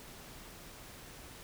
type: silence
effects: pink hiss -51 dBFS RMS until 1.43 s